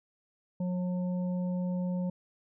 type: harmonic tone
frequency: 180.4 Hz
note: F#3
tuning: 44 cents flat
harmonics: 1 / 3 / 5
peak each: -29 / -40 / -50 dBFS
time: 0.6-2.1 s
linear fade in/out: 5 ms
effects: none